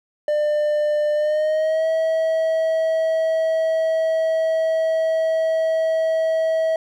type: tone with pitch glide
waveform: triangle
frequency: 598 to 644.6 Hz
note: D5 to E5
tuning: +31 to -39 cents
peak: -15 dBFS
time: 0.28-6.76 s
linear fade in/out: 2 ms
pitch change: +130 cents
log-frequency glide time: 1.15-1.87 s
effects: none